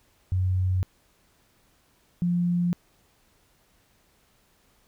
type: tone pair in turn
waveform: sine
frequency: 92.5 / 175.02 Hz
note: F#2 / F3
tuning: 0 / +4 cents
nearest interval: major seventh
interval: 1104 cents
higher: second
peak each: -21 / -21 dBFS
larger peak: neither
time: 0.32-0.83 / 2.22-2.73 s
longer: neither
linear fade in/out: 0 ms
effects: pink hiss -64 dBFS RMS until 4.87 s